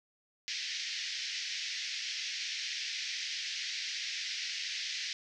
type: band-pass noise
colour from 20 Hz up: white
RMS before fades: -38 dBFS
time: 0.48-5.13 s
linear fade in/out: 0 ms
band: 1800 to 5800 Hz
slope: 48 dB/octave
effects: none